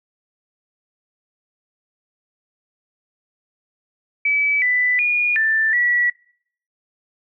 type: tone with pitch steps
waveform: sine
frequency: 2295 / 1989 / 2439 / 1772 / 1940 Hz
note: D7 / B6 / D#7 / A6 / B6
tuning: -40 / +12 / -35 / +12 / -31 cents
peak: -15 dBFS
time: 4.25-6.1 s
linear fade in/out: 5 ms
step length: 370 ms
effects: noise-tail reverb RT60 0.6 s tail -22 dB re dry